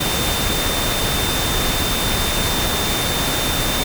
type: tone in noise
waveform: sine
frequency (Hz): 3600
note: A7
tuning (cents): +39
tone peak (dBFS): -25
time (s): 0-3.84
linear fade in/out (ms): 10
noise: pink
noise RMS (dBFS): -20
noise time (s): 0-3.84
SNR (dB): -8
effects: none